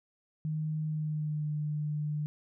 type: tone with pitch glide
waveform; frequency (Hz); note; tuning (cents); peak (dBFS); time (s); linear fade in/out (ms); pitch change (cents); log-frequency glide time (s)
sine; 155 to 150.07; D#3 to D3; -6 to +38; -30; 0.45-2.26; 0; -56; 0.85-1.52
effects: none

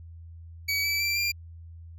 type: tone with pitch steps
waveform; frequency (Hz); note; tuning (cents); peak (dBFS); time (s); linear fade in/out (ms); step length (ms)
25% pulse; 2272 / 2309 / 2347 / 2385; C#7 / D7 / D7 / D7; +42 / -30 / -2 / +26; -21; 0.68-1.32; 10; 160
effects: added 83 Hz sine -42 dBFS peak until 1.98 s

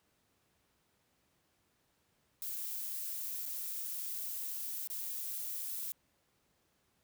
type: noise with dropouts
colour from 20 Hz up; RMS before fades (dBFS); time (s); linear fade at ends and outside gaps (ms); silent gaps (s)
violet; -40; 2.42-5.92; 0; 3.455-3.461 / 4.874-4.901
effects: pink hiss -75 dBFS RMS until 7.03 s + high-pass 60 Hz 12 dB/octave

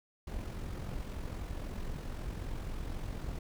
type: noise with amplitude modulation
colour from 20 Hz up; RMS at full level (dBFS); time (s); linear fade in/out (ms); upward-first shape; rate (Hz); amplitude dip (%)
brown; -37; 0.27-3.39; 5; sine; 43.8; 45
effects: none

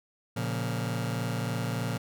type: chord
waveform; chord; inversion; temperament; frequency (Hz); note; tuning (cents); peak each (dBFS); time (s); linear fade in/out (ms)
sawtooth; Bb minor; none; just; 116.54 / 139.85 / 174.81; Bb2 / Db3 / F3; 0 / +16 / +2; -27 / -31 / -31; 0.36-1.98; 10
effects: none

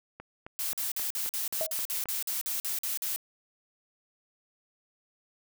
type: click train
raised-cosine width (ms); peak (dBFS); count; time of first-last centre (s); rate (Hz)
0.5; -27; 8; 0.2-2.057; 3.77
type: noise bursts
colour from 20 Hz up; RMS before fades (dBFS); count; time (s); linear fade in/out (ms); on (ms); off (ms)
blue; -32; 14; 0.59-3.161; 0; 140; 47
type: tone with exponential decay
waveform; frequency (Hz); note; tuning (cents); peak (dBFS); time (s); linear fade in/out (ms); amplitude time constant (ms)
sine; 638; D#5; +43; -26; 1.61-1.78; 0; 36
effects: none

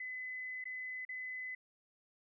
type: tone with dropouts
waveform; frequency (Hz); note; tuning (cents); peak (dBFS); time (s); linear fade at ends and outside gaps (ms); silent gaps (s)
sine; 2018; B6; +37; -40; 0-1.55; 5; 0.641-0.654 / 1.051-1.09
effects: none

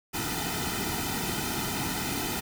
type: noise with comb filter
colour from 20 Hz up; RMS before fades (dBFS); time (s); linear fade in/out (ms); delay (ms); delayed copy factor
pink; -31; 0.13-2.41; 20; 1.8; -1
effects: none

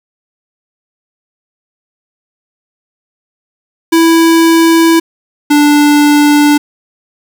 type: tone pair in turn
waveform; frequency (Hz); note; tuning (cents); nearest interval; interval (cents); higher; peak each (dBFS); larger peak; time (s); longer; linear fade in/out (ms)
square; 329.6 / 293.6; E4 / D4; 0 / 0; major second; 200; first; -5; neither; 3.92-5 / 5.5-6.58; neither; 10
effects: 7-bit

